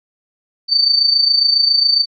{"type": "tone with amplitude modulation", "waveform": "sine", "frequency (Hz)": 4571, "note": "D8", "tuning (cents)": -48, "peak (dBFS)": -7, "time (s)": [0.68, 2.06], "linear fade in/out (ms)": 50, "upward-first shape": "sine", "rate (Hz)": 27.3, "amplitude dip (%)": 65, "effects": ["MP3 32 kbps"]}